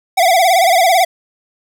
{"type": "tone with vibrato", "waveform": "square", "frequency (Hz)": 714, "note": "F5", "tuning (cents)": 38, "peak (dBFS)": -9, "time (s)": [0.17, 1.05], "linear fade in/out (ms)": 10, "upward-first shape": "sine", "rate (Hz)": 18, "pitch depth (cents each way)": 130, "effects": []}